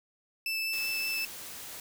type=tone with vibrato; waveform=30% pulse; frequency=2637 Hz; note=E7; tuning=in tune; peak=-27 dBFS; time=0.46-1.25 s; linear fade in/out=2 ms; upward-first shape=triangle; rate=5.2 Hz; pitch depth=8 cents each way
type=noise; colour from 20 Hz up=white; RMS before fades=-43 dBFS; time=0.73-1.8 s; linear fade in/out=2 ms
effects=none